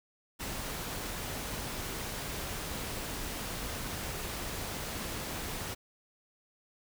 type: noise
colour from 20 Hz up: pink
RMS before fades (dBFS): -38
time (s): 0.39-5.75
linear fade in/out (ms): 20
effects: none